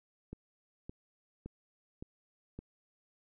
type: click train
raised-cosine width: 3 ms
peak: -30 dBFS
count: 5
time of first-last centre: 0.33-2.59 s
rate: 1.77 Hz
effects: none